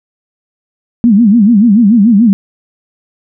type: tone with vibrato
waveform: sine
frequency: 217.6 Hz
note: A3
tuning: 19 cents flat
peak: -3 dBFS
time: 1.04-2.33 s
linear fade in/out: 0 ms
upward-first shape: sine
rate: 6.9 Hz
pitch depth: 200 cents each way
effects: none